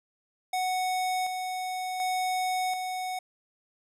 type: tone with tremolo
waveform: square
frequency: 740 Hz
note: F#5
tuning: in tune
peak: -27 dBFS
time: 0.53-3.19 s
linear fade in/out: 5 ms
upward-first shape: square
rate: 0.68 Hz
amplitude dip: 40%
effects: resampled to 32000 Hz + 11-bit